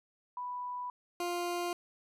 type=tone pair in turn; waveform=sine / 20% pulse; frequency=987.8 / 350.1 Hz; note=B5 / F4; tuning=0 / +4 cents; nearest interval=octave + tritone; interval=1796 cents; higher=first; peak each=-36 / -28 dBFS; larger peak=second; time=0.37-0.9 / 1.2-1.73 s; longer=neither; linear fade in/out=2 ms; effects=resampled to 32000 Hz